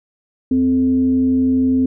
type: tone with frequency modulation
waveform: sine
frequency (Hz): 259.4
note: C4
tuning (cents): -15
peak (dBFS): -12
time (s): 0.51-1.86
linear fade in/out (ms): 5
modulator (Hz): 177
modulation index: 0.3
effects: none